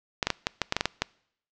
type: clicks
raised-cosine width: 0.2 ms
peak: -6 dBFS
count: 10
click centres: 0.228 / 0.27 / 0.303 / 0.469 / 0.617 / 0.724 / 0.766 / 0.809 / 0.856 / 1.02 s
effects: noise-tail reverb RT60 0.7 s tail -25 dB re dry + low-pass 7000 Hz 12 dB/octave